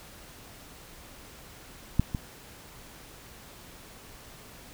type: clicks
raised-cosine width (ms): 5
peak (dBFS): -8 / -17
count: 2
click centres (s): 1.996 / 2.148
effects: pink hiss -49 dBFS RMS until 4.73 s